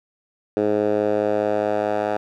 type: tone with band-pass filter sweep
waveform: 10% pulse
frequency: 104.8 Hz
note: G#2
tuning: 16 cents sharp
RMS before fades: -21 dBFS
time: 0.57-2.17 s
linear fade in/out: 0 ms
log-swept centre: 420 to 780 Hz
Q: 1.9
effects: none